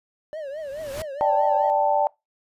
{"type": "tone with vibrato", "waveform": "triangle", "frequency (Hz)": 587.3, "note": "D5", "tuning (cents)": 0, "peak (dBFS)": -28, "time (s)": [0.33, 1.7], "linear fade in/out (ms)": 0, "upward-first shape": "triangle", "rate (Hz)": 4.7, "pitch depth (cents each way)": 180}
{"type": "noise with exponential growth", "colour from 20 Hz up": "pink", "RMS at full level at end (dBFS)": -33, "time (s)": [0.42, 1.02], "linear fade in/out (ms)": 1, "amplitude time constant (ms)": 130}
{"type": "chord", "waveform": "sine", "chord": "D suspended fourth", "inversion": "none", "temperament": "just", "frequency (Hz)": [587.3, 783.1, 881], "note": ["D5", "G5", "A5"], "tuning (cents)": [0, -2, 2], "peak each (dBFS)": -22, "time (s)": [1.21, 2.07], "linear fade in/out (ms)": 0}
{"effects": ["noise-tail reverb RT60 0.2 s tail -23 dB re dry", "resampled to 32000 Hz"]}